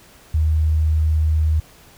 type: tone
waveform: sine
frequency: 78.1 Hz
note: D#2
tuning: 7 cents sharp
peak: -14 dBFS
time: 0.34-1.6 s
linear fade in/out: 5 ms
effects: pink hiss -48 dBFS RMS until 1.97 s